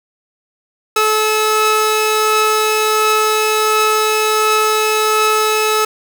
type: tone pair together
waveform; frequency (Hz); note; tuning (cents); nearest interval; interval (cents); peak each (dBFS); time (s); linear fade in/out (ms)
sawtooth; 431.8 / 1296.8; A4 / E6; -33 / -29; octave + perfect fifth; 1904; -11; 0.96-5.85; 5
effects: none